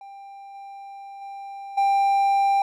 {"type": "tone with level steps", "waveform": "triangle", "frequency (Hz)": 792, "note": "G5", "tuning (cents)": 18, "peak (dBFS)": [-37, -35, -32, -15], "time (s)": [0.01, 2.62], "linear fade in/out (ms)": 2, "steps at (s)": [0.54, 1.21, 1.77], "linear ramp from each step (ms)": 10, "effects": []}